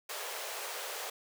pink high-pass noise, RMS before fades -40 dBFS, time 0.09-1.1 s, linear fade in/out 5 ms, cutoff 430 Hz, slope 48 dB/octave, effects none

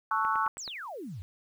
sine chord, F# minor seventh, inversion first, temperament equal, 880 / 1108.7 / 1318.5 / 1480 Hz, A5 / C#6 / E6 / F#6, 0 / 0 / 0 / 0 cents, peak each -31 / -29 / -31 / -34 dBFS, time 0.11-0.48 s, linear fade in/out 2 ms
click train, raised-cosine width 0.5 ms, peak -27 dBFS, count 5, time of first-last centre 0.25-0.678 s, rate 9.35 Hz
sine exponential sweep, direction down, 8180 to 79.8 Hz, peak -37 dBFS, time 0.58-1.22 s, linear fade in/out 0 ms
effects 10-bit

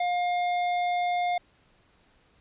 sine tone with hard clipping, 710 Hz, F5, 28 cents sharp, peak -26 dBFS, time 0-1.38 s, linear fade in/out 5 ms, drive 12 dB, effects pink hiss -63 dBFS RMS until 2.4 s + resampled to 8000 Hz

